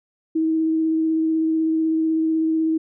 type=tone with vibrato; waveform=sine; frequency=320 Hz; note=D#4; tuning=49 cents sharp; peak=-17 dBFS; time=0.35-2.78 s; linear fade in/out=10 ms; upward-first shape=square; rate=16 Hz; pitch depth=9 cents each way; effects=none